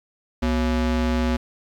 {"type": "ring-modulated tone", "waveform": "square", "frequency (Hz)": 153.6, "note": "D#3", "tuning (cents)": -22, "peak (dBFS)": -17, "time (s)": [0.42, 1.37], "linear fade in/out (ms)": 10, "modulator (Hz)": 87.9, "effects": ["low-pass 5000 Hz 12 dB/octave", "9-bit"]}